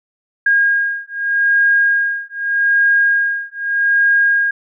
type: beating tone pair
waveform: sine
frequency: 1626 / 1626.82 Hz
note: G#6 / G#6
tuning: -37 / -36 cents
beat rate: 0.82 Hz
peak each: -15 dBFS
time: 0.46-4.51 s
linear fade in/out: 5 ms
effects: none